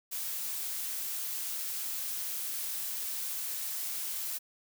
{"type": "noise", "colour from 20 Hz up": "blue", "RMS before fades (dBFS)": -36, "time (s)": [0.11, 4.39], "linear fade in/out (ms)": 20, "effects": []}